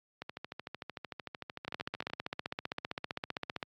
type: two click trains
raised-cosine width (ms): 0.3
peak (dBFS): -19 / -24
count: 31 / 26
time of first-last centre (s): 1.68-3.628 / 0.22-2.1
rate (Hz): 15.4 / 13.3
effects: high-pass 100 Hz 12 dB/octave + AAC 48 kbps